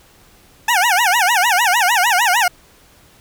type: tone with vibrato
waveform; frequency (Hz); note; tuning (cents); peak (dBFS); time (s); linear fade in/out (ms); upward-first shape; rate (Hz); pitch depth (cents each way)
20% pulse; 830.6; G#5; 0; -7; 0.68-2.48; 5; sine; 6.6; 280
effects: pink hiss -49 dBFS RMS until 3.2 s